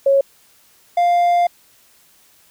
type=tone pair in turn; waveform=sine / triangle; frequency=550 / 699.4 Hz; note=C#5 / F5; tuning=-14 / +2 cents; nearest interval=major third; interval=416 cents; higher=second; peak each=-10 dBFS; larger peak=neither; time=0.06-0.21 / 0.97-1.47 s; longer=second; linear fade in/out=5 ms; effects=white hiss -53 dBFS RMS until 2.5 s